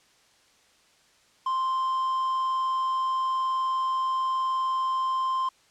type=tone with quantisation; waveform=triangle; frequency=1046.5 Hz; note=C6; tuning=in tune; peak=-22 dBFS; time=1.46-5.49 s; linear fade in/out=5 ms; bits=8; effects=white hiss -61 dBFS RMS until 5.7 s + low-pass 7000 Hz 12 dB/octave

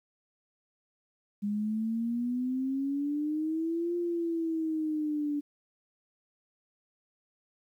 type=exponential two-way sweep; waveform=sine; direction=up then down; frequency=203 to 349.1 to 289.1 Hz; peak=-28 dBFS; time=1.42-5.41 s; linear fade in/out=20 ms; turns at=3.96 s; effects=11-bit

